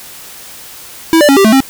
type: tone with pitch steps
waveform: square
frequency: 326.1 / 589 / 275.8 / 392.4 / 218.2 / 267.9 Hz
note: E4 / D5 / C#4 / G4 / A3 / C4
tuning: -19 / +5 / -9 / +2 / -14 / +41 cents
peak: -5 dBFS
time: 1.13-1.604 s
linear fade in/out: 0 ms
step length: 79 ms
effects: white hiss -32 dBFS RMS until 1.69 s